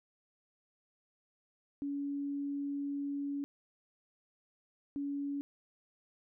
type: tone bursts at uneven times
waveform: sine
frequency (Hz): 282.9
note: C#4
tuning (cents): +35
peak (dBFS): -34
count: 2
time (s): 1.82-3.44 / 4.96-5.41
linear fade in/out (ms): 0
effects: none